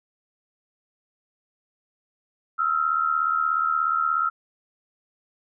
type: tone pair together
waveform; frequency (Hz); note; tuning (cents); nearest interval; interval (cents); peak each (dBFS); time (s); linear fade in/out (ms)
sine; 1292.2 / 1369; E6 / F6; -35 / -35; minor second; 100; -23; 2.58-4.3; 20
effects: none